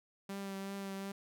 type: tone with vibrato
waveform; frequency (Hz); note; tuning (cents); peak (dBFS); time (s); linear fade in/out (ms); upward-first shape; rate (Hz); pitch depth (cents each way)
sawtooth; 196; G3; 0; -36; 0.29-1.12; 5; triangle; 2.7; 20
effects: none